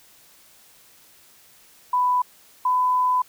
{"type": "tone pair in turn", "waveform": "sine", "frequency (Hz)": [994, 1003.2], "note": ["B5", "B5"], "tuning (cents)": [11, 27], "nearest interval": "unison", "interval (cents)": 16, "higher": "second", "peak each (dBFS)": [-17, -17], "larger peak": "neither", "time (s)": [[1.93, 2.22], [2.65, 3.22]], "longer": "second", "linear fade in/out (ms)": 5, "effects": ["white hiss -53 dBFS RMS until 3.28 s"]}